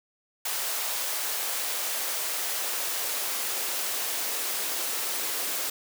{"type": "noise with high-pass filter sweep", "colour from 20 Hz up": "white", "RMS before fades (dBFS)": -30, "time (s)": [0.45, 5.7], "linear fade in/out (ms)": 5, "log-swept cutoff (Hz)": [570, 360], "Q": 1.1, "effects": []}